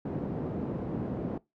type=band-pass noise; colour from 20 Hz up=pink; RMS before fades=-34 dBFS; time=0.05-1.38 s; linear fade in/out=5 ms; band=140 to 420 Hz; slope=12 dB/octave; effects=noise-tail reverb RT60 0.2 s tail -21 dB re dry